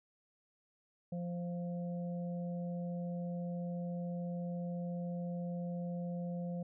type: harmonic tone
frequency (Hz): 174.61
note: F3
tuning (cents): 0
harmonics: 1 / 3 / 4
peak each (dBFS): -37 / -45 / -53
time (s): 1.12-6.63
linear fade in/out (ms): 5
effects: none